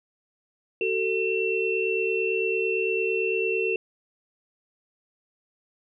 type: tone cluster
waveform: sine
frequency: 378.4 / 447.3 / 2701 Hz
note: F#4 / A4 / E7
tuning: +39 / +28 / +42 cents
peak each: -27 dBFS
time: 0.81-3.76 s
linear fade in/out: 2 ms
effects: none